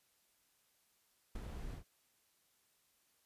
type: noise with ADSR envelope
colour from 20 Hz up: brown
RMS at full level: -37 dBFS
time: 1.35-1.84 s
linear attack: 11 ms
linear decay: 3 ms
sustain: -8 dB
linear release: 98 ms
effects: white hiss -75 dBFS RMS until 3.25 s + resampled to 32000 Hz